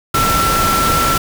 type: tone in noise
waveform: sine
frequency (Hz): 1343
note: E6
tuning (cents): +32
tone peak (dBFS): -14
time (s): 0.14-1.18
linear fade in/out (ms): 5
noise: pink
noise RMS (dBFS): -17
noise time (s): 0.14-1.18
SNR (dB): 0
effects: none